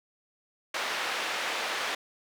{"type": "band-pass noise", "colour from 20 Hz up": "white", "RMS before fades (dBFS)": -32, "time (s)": [0.74, 1.95], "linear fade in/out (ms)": 5, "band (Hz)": [470, 2800], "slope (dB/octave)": 12, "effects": []}